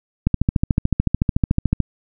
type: click train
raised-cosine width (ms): 5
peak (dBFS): -3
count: 22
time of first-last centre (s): 0.27-1.803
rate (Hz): 13.7
effects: none